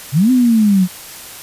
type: linear two-way sweep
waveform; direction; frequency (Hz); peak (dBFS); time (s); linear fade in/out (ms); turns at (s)
sine; up then down; 123.47 to 260.2 to 177.1; -8; 0.12-0.88; 50; 0.31
effects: white hiss -33 dBFS RMS until 1.42 s + resampled to 32000 Hz